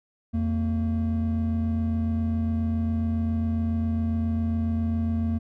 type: tone pair together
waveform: triangle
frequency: 84.9 / 227.4 Hz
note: F2 / A#3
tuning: -48 / -43 cents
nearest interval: octave + perfect fourth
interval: 1705 cents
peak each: -23 dBFS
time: 0.33-5.39 s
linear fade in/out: 20 ms
effects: tanh soft clip ceiling -14 dBFS